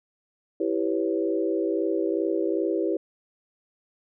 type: chord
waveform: sine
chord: C# half-diminished seventh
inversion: first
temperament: equal with one note detuned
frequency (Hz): 329.6 / 392 / 493.9 / 556.9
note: E4 / G4 / B4 / C#5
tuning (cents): 0 / 0 / 0 / +8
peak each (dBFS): -26 / -27 / -30 / -32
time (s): 0.6-2.97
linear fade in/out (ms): 5
effects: none